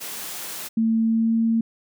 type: high-pass noise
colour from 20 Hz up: white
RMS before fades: -33 dBFS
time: 0-0.69 s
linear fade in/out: 20 ms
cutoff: 130 Hz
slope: 48 dB/octave
type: tone with pitch glide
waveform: sine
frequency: 224.8 to 227 Hz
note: A3 to A#3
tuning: +37 to -46 cents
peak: -17 dBFS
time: 0.77-1.61 s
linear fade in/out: 5 ms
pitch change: +17 cents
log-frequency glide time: 1.04-1.37 s
effects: none